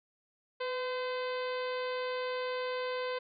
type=harmonic tone with a mistuned harmonic; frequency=512 Hz; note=C5; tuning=38 cents flat; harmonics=1 / 2 / 3 / 4 / 5 / 6 / 7 / 8 / 9; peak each=-34 / -40 / -44 / -46 / -48 / -50 / -51 / -52 / -53 dBFS; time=0.6-3.19 s; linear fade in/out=10 ms; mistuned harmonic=1; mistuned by=-34 cents; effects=none